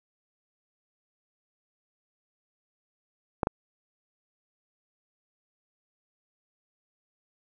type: clicks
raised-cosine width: 1 ms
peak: -10 dBFS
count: 2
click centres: 3.432 / 3.471 s
effects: none